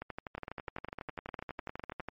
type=two click trains; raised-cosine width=0.5 ms; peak=-24 / -24 dBFS; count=26 / 17; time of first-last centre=0.02-2.086 / 0.38-1.998 s; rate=12.1 / 9.89 Hz; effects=MP3 32 kbps